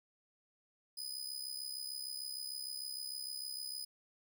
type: tone with amplitude modulation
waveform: sawtooth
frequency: 4995 Hz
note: D#8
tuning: 6 cents sharp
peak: -35 dBFS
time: 0.97-3.85 s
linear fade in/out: 10 ms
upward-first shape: sine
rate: 66.6 Hz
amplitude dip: 70%
effects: none